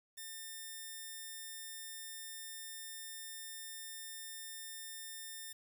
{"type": "tone", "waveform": "5% pulse", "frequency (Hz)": 1800, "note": "A6", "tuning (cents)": 39, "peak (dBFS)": -34, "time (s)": [0.17, 5.53], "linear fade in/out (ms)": 10, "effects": ["10-bit"]}